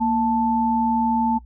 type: tone pair together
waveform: sine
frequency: 233.1 / 880 Hz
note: A#3 / A5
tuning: 0 / 0 cents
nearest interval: octave + major seventh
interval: 2300 cents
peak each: -20 dBFS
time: 0-1.39 s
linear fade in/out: 20 ms
effects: noise-tail reverb RT60 0.1 s tail -20 dB re dry + added 60 Hz sine -41 dBFS peak until 1.45 s